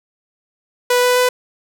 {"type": "tone with pitch steps", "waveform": "sawtooth", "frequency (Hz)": [493.1, 496.2, 499.4], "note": ["B4", "B4", "B4"], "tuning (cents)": [-3, 8, 19], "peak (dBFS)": -8, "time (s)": [0.9, 1.29], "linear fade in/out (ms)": 5, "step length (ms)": 130, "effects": []}